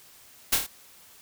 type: noise with echo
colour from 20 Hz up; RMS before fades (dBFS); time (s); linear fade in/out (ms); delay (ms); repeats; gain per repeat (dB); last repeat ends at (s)
white; -21; 0.52-0.56; 10; 27; 4; -4; 0.668
effects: white hiss -53 dBFS RMS until 1.21 s